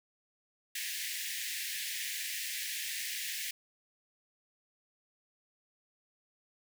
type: high-pass noise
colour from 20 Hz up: pink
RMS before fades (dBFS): -38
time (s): 0.75-3.51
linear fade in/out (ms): 5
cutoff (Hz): 1700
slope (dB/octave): 96
effects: none